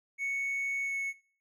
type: tone with pitch glide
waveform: triangle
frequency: 2217 to 2204 Hz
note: C#7 to C#7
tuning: 0 to -11 cents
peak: -28 dBFS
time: 0.18-1.14 s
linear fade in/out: 50 ms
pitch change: -11 cents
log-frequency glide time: 0.83-0.96 s
effects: noise-tail reverb RT60 0.4 s tail -18 dB re dry + tanh soft clip ceiling -24 dBFS